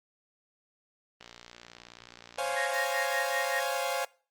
click train, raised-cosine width 0.2 ms, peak -29 dBFS, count 80, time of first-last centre 1.21-2.544 s, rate 59.2 Hz
sawtooth chord, Db major seventh, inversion third, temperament equal, 523.3 / 554.4 / 698.5 / 830.6 Hz, C5 / Db5 / F5 / Ab5, 0 / 0 / 0 / 0 cents, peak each -31 dBFS, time 2.38-4.05 s, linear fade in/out 5 ms
sine tone with tremolo, 1864.7 Hz, A#6, in tune, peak -29 dBFS, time 2.56-3.6 s, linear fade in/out 10 ms, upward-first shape sine, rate 5.2 Hz, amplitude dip 90%
effects noise-tail reverb RT60 0.4 s tail -23 dB re dry + Opus 24 kbps

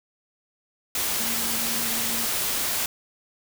sine tone in noise, 230.2 Hz, A#3, 22 cents flat, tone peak -36 dBFS, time 1.2-2.25 s, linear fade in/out 2 ms, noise white, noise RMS -26 dBFS, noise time 0.95-2.86 s, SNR -13 dB, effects none

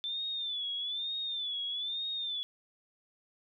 sine tone with vibrato, 3520 Hz, A7, in tune, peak -33 dBFS, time 0.04-2.43 s, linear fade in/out 0 ms, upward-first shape sine, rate 1.1 Hz, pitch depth 100 cents each way, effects none

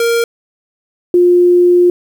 square / sine tone pair in turn, 466.2 / 354.1 Hz, A#4 / F4, 0 / +24 cents, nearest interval perfect fourth, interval 476 cents, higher first, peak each -11 / -5 dBFS, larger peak second, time 0-0.24 / 1.14-1.9 s, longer second, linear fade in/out 2 ms, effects 7-bit

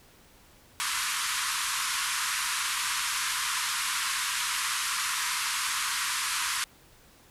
pink band-pass noise, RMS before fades -30 dBFS, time 0.8-6.64 s, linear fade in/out 0 ms, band 970 to 12000 Hz, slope 96 dB/octave, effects pink hiss -57 dBFS RMS until 7.3 s

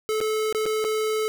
square tone with dropouts, 433.7 Hz, A4, 25 cents flat, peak -23 dBFS, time 0.09-1.28 s, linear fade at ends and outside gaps 0 ms, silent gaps 0.204-0.212 / 0.526-0.548 / 0.656-0.662 / 0.842-0.848 s, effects none

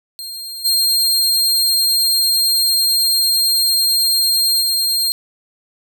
sawtooth tone with level steps, 4203 Hz, C8, 7 cents sharp, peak -24 / -10 / -12 dBFS, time 0.19-5.12 s, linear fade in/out 0 ms, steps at 0.64 / 4.6 s, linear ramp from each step 20 ms, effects none

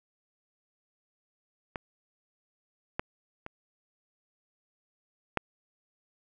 clicks, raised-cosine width 0.5 ms, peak -19 / -14 / -24 / -11 dBFS, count 4, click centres 1.758 / 2.995 / 3.464 / 5.373 s, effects none

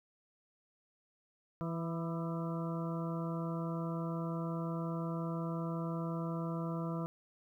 harmonic tone with a mistuned harmonic, 165.7 Hz, E3, 9 cents sharp, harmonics 1 / 2 / 3 / 4 / 6 / 7 / 8, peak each -36 / -43 / -46 / -46 / -48 / -48 / -51 dBFS, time 1.61-7.06 s, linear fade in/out 0 ms, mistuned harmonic 7, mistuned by +51 cents, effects 12-bit

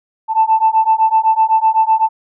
sine beating tone pair, 880 / 887.9 Hz, A5 / A5, 0 / +15 cents, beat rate 7.9 Hz, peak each -12 dBFS, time 0.28-2.09 s, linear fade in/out 50 ms, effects tanh soft clip ceiling -2 dBFS

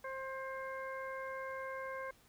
harmonic tone, 530 Hz, C5, 22 cents sharp, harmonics 1 / 2 / 3 / 4, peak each -43 / -45 / -47 / -51 dBFS, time 0.04-2.11 s, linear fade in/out 5 ms, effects pink hiss -66 dBFS RMS until 2.28 s

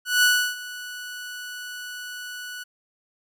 sawtooth tone with ADSR envelope, 1477 Hz, F#6, 3 cents flat, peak -11 dBFS, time 0.05-2.64 s, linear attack 180 ms, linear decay 320 ms, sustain -19 dB, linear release 14 ms, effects none

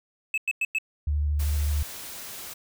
triangle tone bursts, 2600 Hz, E7, 24 cents flat, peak -21 dBFS, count 4, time 0.34-0.785 s, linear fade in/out 2 ms, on 37 ms, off 99 ms
sine tone with vibrato, 73.8 Hz, D2, 9 cents sharp, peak -22 dBFS, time 1.07-1.83 s, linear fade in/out 5 ms, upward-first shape square, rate 13 Hz, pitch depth 15 cents each way
white noise, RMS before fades -39 dBFS, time 1.39-2.54 s, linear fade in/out 10 ms
effects none

